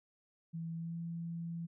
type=tone with pitch glide; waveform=sine; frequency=165 to 167.98 Hz; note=E3 to E3; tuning=+2 to +33 cents; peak=-38 dBFS; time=0.53-1.67 s; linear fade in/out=20 ms; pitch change=+31 cents; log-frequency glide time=0.75-0.96 s; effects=none